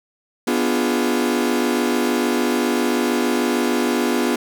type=chord; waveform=40% pulse; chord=B diminished seventh; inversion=none; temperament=equal; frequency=246.9 / 293.7 / 349.2 / 415.3 Hz; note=B3 / D4 / F4 / Ab4; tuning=0 / 0 / 0 / 0 cents; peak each=-20 / -24 / -22 / -24 dBFS; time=0.47-4.36 s; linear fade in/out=5 ms; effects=none